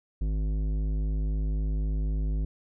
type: tone with tanh clipping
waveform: sine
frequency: 51.91 Hz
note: G#1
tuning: in tune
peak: -27 dBFS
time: 0.21-2.45 s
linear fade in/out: 5 ms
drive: 13 dB
effects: none